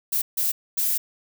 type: noise bursts at uneven times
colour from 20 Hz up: violet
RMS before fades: -23 dBFS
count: 3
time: 0.12-0.22 / 0.37-0.52 / 0.77-0.98 s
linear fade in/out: 10 ms
effects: none